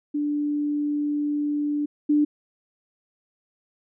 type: tone pair in turn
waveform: sine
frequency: 293.7 / 296.3 Hz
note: D4 / D4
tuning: 0 / +15 cents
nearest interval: unison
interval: 15 cents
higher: second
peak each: -22 / -16 dBFS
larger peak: second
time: 0.14-1.86 / 2.09-2.25 s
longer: first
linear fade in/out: 10 ms
effects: none